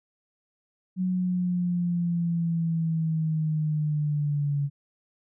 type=linear sweep; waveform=sine; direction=down; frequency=185 to 141.5 Hz; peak=-23 dBFS; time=0.96-4.7 s; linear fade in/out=50 ms; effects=none